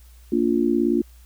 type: chord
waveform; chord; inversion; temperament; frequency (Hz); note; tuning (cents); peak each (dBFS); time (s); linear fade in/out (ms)
sine; Bb major; none; just; 233.1 / 291.4 / 349.6; Bb3 / D4 / F4; 0 / -13 / +2; -22 / -22 / -21; 0.32-1.02; 5
effects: added 60 Hz sine -45 dBFS peak until 1.25 s + white hiss -57 dBFS RMS until 1.25 s